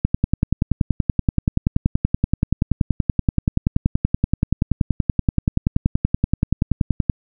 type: click train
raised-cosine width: 5 ms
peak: -3 dBFS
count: 75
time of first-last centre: 0.05-7.098 s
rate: 10.5 Hz
effects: none